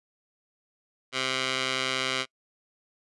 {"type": "tone with band-pass filter", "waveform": "15% pulse", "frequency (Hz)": 130.81, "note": "C3", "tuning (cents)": 0, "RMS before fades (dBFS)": -29, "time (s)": [1.12, 2.26], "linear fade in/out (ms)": 50, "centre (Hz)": 3100, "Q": 1.1, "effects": ["noise-tail reverb RT60 0.1 s tail -26 dB re dry", "resampled to 24000 Hz"]}